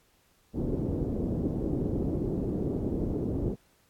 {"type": "low-pass noise", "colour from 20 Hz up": "white", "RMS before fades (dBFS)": -30, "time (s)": [0.53, 3.56], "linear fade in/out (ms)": 50, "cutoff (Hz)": 390, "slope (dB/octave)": 24, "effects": ["pink hiss -66 dBFS RMS until 3.89 s", "AAC 64 kbps"]}